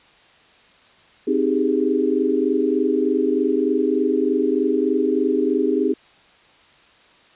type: chord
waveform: sine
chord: Ab major seventh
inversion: first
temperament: equal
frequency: 261.6 / 311.1 / 392 / 415.3 Hz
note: C4 / Eb4 / G4 / Ab4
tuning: 0 / 0 / 0 / 0 cents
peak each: -22 dBFS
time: 1.27-5.94 s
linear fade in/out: 10 ms
effects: white hiss -52 dBFS RMS until 7.35 s + resampled to 8000 Hz